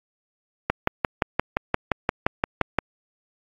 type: click train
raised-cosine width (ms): 0.5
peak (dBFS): -4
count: 13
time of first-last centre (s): 0.7-2.787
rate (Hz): 5.75
effects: AAC 32 kbps